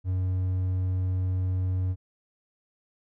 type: tone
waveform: triangle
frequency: 92.5 Hz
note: F#2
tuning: in tune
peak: -22 dBFS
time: 0.04-1.96 s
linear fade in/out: 50 ms
effects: none